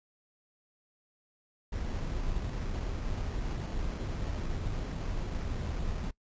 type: noise with sample-and-hold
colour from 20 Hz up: brown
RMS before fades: -34 dBFS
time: 1.72-6.11 s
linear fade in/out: 10 ms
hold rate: 3675 Hz
effects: noise-tail reverb RT60 0.1 s tail -21 dB re dry + resampled to 16000 Hz